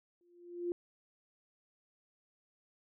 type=tone with exponential growth; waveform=sine; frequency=349.2 Hz; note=F4; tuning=in tune; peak=-30 dBFS; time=0.21-0.72 s; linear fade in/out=1 ms; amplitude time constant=110 ms; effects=none